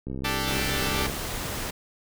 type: click train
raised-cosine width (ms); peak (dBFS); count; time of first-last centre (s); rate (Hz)
3; -21; 69; 0.07-1.099; 66.1
type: chord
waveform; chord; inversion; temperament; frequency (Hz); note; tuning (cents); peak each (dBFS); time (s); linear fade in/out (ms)
5% pulse; D suspended fourth; none; equal; 293.7 / 392 / 440; D4 / G4 / A4; 0 / 0 / 0; -20; 0.24-1.07; 10
type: noise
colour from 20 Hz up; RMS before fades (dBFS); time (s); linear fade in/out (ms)
pink; -32; 0.47-1.71; 10
effects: none